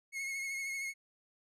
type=tone with vibrato; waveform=45% pulse; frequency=2176 Hz; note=C#7; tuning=33 cents flat; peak=-36 dBFS; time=0.12-0.94 s; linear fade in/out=50 ms; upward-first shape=triangle; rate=13 Hz; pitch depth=37 cents each way; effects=low-pass 11000 Hz 12 dB/octave